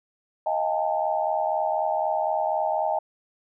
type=tone cluster; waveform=sine; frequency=629 / 698 / 807 / 891 Hz; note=D#5 / F5 / G#5 / A5; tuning=+19 / -1 / -50 / +22 cents; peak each=-26 / -30 / -27 / -29 dBFS; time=0.46-2.99 s; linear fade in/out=5 ms; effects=none